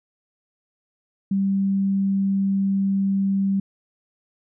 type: tone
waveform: sine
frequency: 195.5 Hz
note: G3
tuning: 4 cents flat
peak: -18 dBFS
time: 1.31-3.6 s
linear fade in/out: 5 ms
effects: none